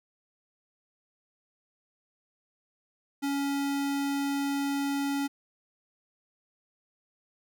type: tone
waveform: square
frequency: 280 Hz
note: C#4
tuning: 18 cents sharp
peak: -28 dBFS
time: 3.22-5.28 s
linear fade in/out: 20 ms
effects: none